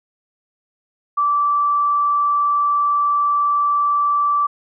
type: tone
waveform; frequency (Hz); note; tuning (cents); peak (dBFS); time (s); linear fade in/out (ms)
sine; 1163; D6; -17; -14; 1.17-4.47; 10
effects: none